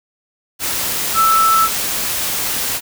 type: tone in noise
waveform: sine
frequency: 1318.5 Hz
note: E6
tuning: in tune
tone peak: -10 dBFS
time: 1.14-1.69 s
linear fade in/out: 50 ms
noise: white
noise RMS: -20 dBFS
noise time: 0.59-2.81 s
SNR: +7 dB
effects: none